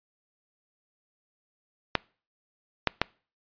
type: clicks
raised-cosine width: 0.3 ms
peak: -5 dBFS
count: 3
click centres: 1.953 / 2.873 / 3.016 s
effects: noise-tail reverb RT60 0.4 s tail -25 dB re dry + resampled to 11025 Hz